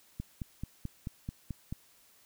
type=click train; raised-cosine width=5 ms; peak=-24 dBFS; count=8; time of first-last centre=0.2-1.725 s; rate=4.59 Hz; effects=white hiss -63 dBFS RMS until 2.25 s